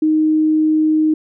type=tone; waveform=sine; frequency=311 Hz; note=D#4; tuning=1 cent flat; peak=-11 dBFS; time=0.02-1.14 s; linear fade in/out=5 ms; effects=none